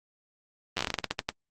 slowing click train, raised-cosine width 0.2 ms, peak -10 dBFS, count 14, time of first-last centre 0.77-1.29 s, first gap 10 ms, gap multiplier 1.21, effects Opus 24 kbps

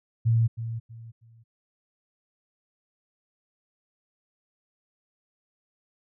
sine tone with echo, 114.5 Hz, A#2, 31 cents flat, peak -18 dBFS, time 0.25-0.48 s, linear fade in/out 20 ms, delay 320 ms, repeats 3, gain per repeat -11 dB, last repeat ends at 1.44 s, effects none

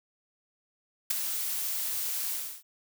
blue noise with ADSR envelope, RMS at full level -23 dBFS, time 1.1-2.63 s, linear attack 9 ms, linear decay 8 ms, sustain -9 dB, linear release 320 ms, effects none

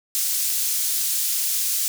pink high-pass noise, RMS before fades -23 dBFS, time 0.15-1.88 s, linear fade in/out 0 ms, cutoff 6600 Hz, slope 12 dB/octave, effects none

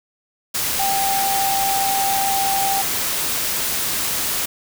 sine tone in noise, 784 Hz, G5, in tune, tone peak -19 dBFS, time 0.79-2.82 s, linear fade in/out 10 ms, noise white, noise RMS -22 dBFS, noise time 0.54-4.46 s, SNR 0 dB, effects none

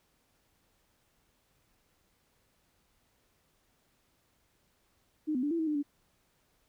sine tone with pitch steps, 306.8 / 251.9 / 291.8 / 334.6 / 319.1 / 301.2 / 288 Hz, D#4 / B3 / D4 / E4 / D#4 / D4 / D4, -24 / +34 / -11 / +26 / +44 / +44 / -34 cents, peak -28 dBFS, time 5.27-5.83 s, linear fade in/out 20 ms, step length 80 ms, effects pink hiss -72 dBFS RMS until 6.68 s

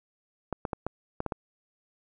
clicks, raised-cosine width 1 ms, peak -16 dBFS, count 7, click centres 0.527 / 0.652 / 0.732 / 0.866 / 1.204 / 1.263 / 1.322 s, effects none

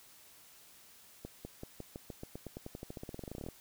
accelerating click train, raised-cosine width 2 ms, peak -29 dBFS, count 28, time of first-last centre 1.25-3.487 s, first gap 200 ms, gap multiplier 0.92, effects white hiss -59 dBFS RMS until 3.6 s

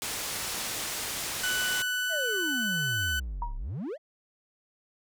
white low-pass noise, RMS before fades -34 dBFS, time 0.02-1.82 s, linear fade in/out 0 ms, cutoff 10000 Hz, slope 12 dB/octave
30% pulse tone with pitch glide, 1490 to 1502.1 Hz, F#6 to F#6, +12 to +26 cents, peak -25 dBFS, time 1.43-3.2 s, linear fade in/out 10 ms, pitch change +14 cents, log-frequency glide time 1.78-3.05 s
triangle exponential two-way sweep, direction down then up, 698.5 to 31.21 to 698.5 Hz, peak -30 dBFS, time 2.09-3.98 s, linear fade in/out 50 ms, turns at 3.56 s
sine tone with exponential decay, 950 Hz, A#5, 33 cents sharp, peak -27 dBFS, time 3.42-3.58 s, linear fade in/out 2 ms, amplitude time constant 34 ms
effects none

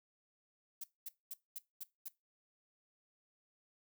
violet noise bursts, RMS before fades -44 dBFS, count 6, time 0.81-2.084 s, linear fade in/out 5 ms, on 29 ms, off 220 ms, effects noise-tail reverb RT60 0.2 s tail -19 dB re dry

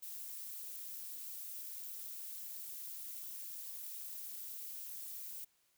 violet noise with amplitude modulation, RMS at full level -43 dBFS, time 0.02-5.45 s, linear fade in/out 10 ms, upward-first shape sine, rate 263 Hz, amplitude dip 75%, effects white hiss -75 dBFS RMS until 5.77 s

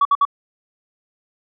sine tone bursts, 1133 Hz, C#6, 37 cents sharp, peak -10 dBFS, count 3, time 0.01-0.252 s, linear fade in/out 5 ms, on 42 ms, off 58 ms, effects tanh soft clip ceiling -8 dBFS

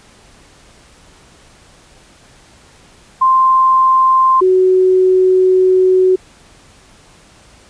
sine tone pair in turn, 1046.5 / 372 Hz, C6 / F#4, 0 / +9 cents, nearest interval octave + tritone, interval 1791 cents, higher first, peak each -7 dBFS, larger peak neither, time 3.21-4.41 / 4.41-6.16 s, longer second, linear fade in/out 10 ms, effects pink hiss -45 dBFS RMS until 7.69 s + resampled to 22050 Hz

